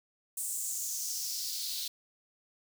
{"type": "noise with high-pass filter sweep", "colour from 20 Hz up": "white", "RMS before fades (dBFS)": -36, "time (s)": [0.37, 1.88], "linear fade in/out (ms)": 5, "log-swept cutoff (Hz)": [8500, 3900], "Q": 3.6, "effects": []}